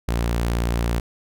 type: tone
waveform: sawtooth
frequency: 58.27 Hz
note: A#1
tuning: in tune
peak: -16 dBFS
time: 0.08-1 s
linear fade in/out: 5 ms
effects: none